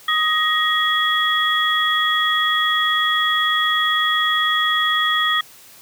sine tone cluster, 1250 / 1886 / 3334 Hz, D#6 / A#6 / G#7, +8 / +20 / +6 cents, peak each -20 dBFS, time 0.08-5.41 s, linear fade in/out 5 ms, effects white hiss -45 dBFS RMS until 5.81 s + high-pass 60 Hz 12 dB/octave

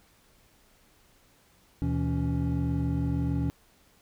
triangle tone cluster, 76.3 / 123 / 164.4 / 279.9 Hz, D#2 / B2 / E3 / C#4, -33 / -7 / -4 / +17 cents, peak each -29 dBFS, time 1.82-3.5 s, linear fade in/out 0 ms, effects pink hiss -62 dBFS RMS until 4.01 s

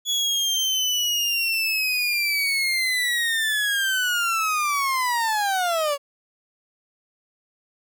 30% pulse linear sweep, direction down, 3400 to 554.4 Hz, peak -18 dBFS, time 0.05-5.98 s, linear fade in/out 50 ms, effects none

